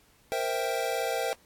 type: chord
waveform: square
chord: C dominant seventh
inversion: third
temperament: equal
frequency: 466.2 / 523.3 / 659.3 / 784 Hz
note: Bb4 / C5 / E5 / G5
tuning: 0 / 0 / 0 / 0 cents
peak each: -34 dBFS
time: 0.32-1.33 s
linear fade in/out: 0 ms
effects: pink hiss -62 dBFS RMS until 1.45 s + AAC 64 kbps